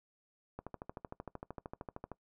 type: click train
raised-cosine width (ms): 1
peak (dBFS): -28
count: 21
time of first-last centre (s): 0.59-2.117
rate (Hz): 13.1
effects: noise-tail reverb RT60 0.1 s tail -21 dB re dry